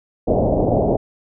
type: low-pass noise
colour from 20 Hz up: white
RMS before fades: -17 dBFS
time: 0.27-0.97 s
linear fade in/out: 10 ms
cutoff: 700 Hz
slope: 48 dB/octave
effects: none